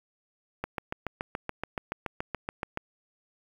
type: click train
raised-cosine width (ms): 0.5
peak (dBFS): -16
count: 16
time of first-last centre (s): 0.64-2.774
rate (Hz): 7.03
effects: 8-bit